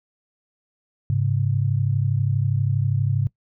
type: tone pair together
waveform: sine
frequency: 103.39 / 135.8 Hz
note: G#2 / C#3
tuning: -7 / -35 cents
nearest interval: perfect fourth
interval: 472 cents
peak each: -21 dBFS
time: 1.1-3.27 s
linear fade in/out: 0 ms
effects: noise-tail reverb RT60 0.1 s tail -21 dB re dry